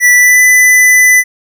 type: tone with pitch glide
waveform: square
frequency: 1965 to 1999.3 Hz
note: B6 to B6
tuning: -9 to +21 cents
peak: -4 dBFS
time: 0-1.24 s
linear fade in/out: 50 ms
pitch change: +30 cents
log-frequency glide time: 0.12-0.43 s
effects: none